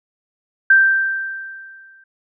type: tone with exponential decay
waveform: sine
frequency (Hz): 1568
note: G6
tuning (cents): 0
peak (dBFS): -6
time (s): 0.7-2.04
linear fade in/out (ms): 5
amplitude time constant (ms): 290
effects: none